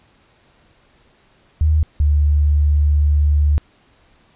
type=tone pair in turn; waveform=sine; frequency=77.3 / 73.67 Hz; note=D#2 / D2; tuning=-11 / +6 cents; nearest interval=minor second; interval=83 cents; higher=first; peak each=-11 dBFS; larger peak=neither; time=1.61-1.83 / 2-3.58 s; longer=second; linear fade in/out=0 ms; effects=pink hiss -55 dBFS RMS until 4.35 s + resampled to 8000 Hz